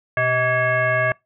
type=tone with frequency modulation; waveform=sine; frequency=1146 Hz; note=D6; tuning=43 cents flat; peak=-16 dBFS; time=0.17-1.12 s; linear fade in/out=2 ms; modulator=512 Hz; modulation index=1.8; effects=noise-tail reverb RT60 0.2 s tail -24 dB re dry